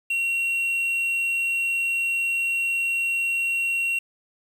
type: tone with quantisation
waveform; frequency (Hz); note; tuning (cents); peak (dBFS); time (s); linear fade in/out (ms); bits
triangle; 2739; F7; -34; -20; 0.1-3.99; 5; 8
effects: none